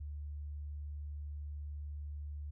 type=tone; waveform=sine; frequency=73.42 Hz; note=D2; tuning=in tune; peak=-40 dBFS; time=0-2.51 s; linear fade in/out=10 ms; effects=none